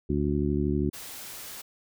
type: harmonic tone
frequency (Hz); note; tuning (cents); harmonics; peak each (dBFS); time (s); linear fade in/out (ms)
72.6; D2; -19; 1 / 2 / 3 / 4 / 5; -30 / -30 / -30 / -30 / -30; 0.09-0.9; 10
type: noise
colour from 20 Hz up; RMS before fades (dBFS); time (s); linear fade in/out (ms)
white; -41; 0.93-1.62; 10
effects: none